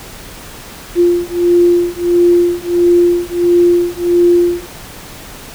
sine beating tone pair, 348.3 / 349.8 Hz, F4 / F4, -5 / +3 cents, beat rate 1.5 Hz, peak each -11 / -11 dBFS, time 0.95-4.67 s, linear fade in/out 50 ms, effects pink hiss -32 dBFS RMS until 5.54 s

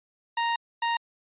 sawtooth tone pair in turn, 932.3 / 932.3 Hz, A#5 / A#5, 0 / 0 cents, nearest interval unison, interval 0 cents, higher neither, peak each -20 dBFS, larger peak neither, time 0.37-0.56 / 0.82-0.97 s, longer first, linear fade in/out 5 ms, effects resampled to 8000 Hz

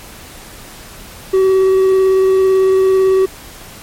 triangle tone with vibrato, 380.3 Hz, F#4, 48 cents sharp, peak -6 dBFS, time 1.33-3.26 s, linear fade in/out 10 ms, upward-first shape sine, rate 18 Hz, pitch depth 10 cents each way, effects pink hiss -35 dBFS RMS until 3.82 s + MP3 64 kbps

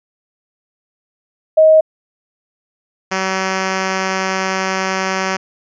sine / 5% pulse tone pair in turn, 630 / 189.75 Hz, D#5 / F#3, +21 / +44 cents, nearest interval octave + major sixth, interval 2077 cents, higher first, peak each -5 dBFS, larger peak neither, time 1.57-1.81 / 3.11-5.37 s, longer second, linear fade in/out 10 ms, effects resampled to 16000 Hz

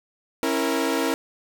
sawtooth chord, A# diminished, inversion first, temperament equal with one note detuned, 272.9 / 329.6 / 466.2 Hz, C#4 / E4 / A#4, -27 / 0 / 0 cents, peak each -22 dBFS, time 0.43-1.14 s, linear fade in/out 0 ms, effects none

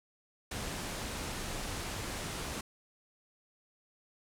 pink low-pass noise, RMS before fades -39 dBFS, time 0.51-2.61 s, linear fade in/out 5 ms, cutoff 11000 Hz, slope 24 dB/octave, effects none

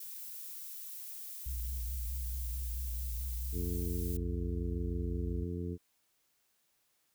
violet noise, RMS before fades -45 dBFS, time 0-4.17 s, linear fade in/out 5 ms
sine tone with vibrato, 61.6 Hz, B1, 4 cents flat, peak -35 dBFS, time 1.46-5.44 s, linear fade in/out 5 ms, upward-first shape sine, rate 4.6 Hz, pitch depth 89 cents each way
harmonic tone, 87.31 Hz, F2, in tune, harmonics 1 / 2 / 3 / 4 / 5, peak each -38 / -41 / -43 / -44 / -45 dBFS, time 3.52-5.78 s, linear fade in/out 50 ms
effects white hiss -75 dBFS RMS until 7.14 s

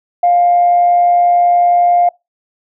sine tone with amplitude modulation, 703 Hz, F5, 11 cents sharp, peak -5 dBFS, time 0.23-2.09 s, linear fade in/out 5 ms, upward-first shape sine, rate 131 Hz, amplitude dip 30%, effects noise-tail reverb RT60 0.2 s tail -24 dB re dry + tanh soft clip ceiling -2 dBFS

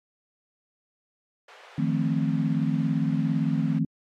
white high-pass noise, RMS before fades -39 dBFS, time 1.48-3.79 s, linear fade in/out 5 ms, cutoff 410 Hz, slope 48 dB/octave
sine chord, F dominant seventh, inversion third, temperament equal with one note detuned, 155.56 / 173.21 / 220 / 261.6 Hz, Eb3 / F3 / A3 / C4, 0 / -14 / 0 / 0 cents, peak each -26 / -29 / -28 / -28 dBFS, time 1.78-3.85 s, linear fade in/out 5 ms
effects low-pass 2000 Hz 12 dB/octave + AAC 64 kbps

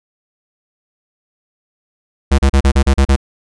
square tone bursts, 68.2 Hz, C#2, 28 cents flat, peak -8 dBFS, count 8, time 2.31-3.162 s, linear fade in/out 10 ms, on 75 ms, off 36 ms, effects resampled to 22050 Hz

